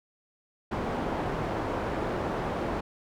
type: low-pass noise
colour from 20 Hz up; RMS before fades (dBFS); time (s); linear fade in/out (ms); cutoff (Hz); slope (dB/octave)
white; -31; 0.71-2.81; 10; 750; 12
effects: none